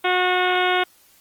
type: harmonic tone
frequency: 363.9 Hz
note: F#4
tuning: 29 cents flat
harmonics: 1 / 2 / 3 / 4 / 5 / 6 / 7 / 8 / 9 / 10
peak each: -23 / -22 / -27 / -24 / -31 / -26 / -32 / -30 / -31 / -32 dBFS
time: 0.04-0.84 s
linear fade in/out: 10 ms
effects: white hiss -55 dBFS RMS until 1.2 s + Opus 24 kbps